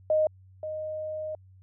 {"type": "tone pair in turn", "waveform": "sine", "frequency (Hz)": [620, 620], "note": ["D#5", "D#5"], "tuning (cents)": [-6, -6], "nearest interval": "unison", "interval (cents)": 0, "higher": "neither", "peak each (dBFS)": [-20, -31], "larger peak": "first", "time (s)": [[0.1, 0.27], [0.63, 1.35]], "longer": "second", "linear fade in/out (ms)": 2, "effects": ["added 94 Hz sine -51 dBFS peak until 1.62 s"]}